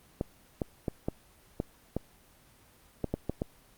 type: clicks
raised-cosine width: 2 ms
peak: -16 dBFS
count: 10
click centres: 0.211 / 0.618 / 0.882 / 1.085 / 1.601 / 1.966 / 3.043 / 3.14 / 3.296 / 3.419 s
effects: pink hiss -60 dBFS RMS until 3.77 s + Opus 24 kbps